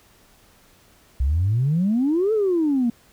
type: exponential two-way sweep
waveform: sine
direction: up then down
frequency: 61.74 to 450 to 228.1 Hz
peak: -16 dBFS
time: 1.2-2.9 s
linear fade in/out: 5 ms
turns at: 2.33 s
effects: tanh soft clip ceiling -13 dBFS + pink hiss -55 dBFS RMS until 3.12 s